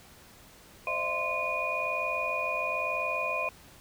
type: tone cluster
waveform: sine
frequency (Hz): 525 / 612 / 673 / 1039 / 2457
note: C5 / D#5 / E5 / C6 / D#7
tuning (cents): +6 / -29 / +36 / -12 / -22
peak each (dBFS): -39 / -36 / -37 / -34 / -31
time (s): 0.87-3.49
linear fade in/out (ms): 2
effects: pink hiss -54 dBFS RMS until 3.8 s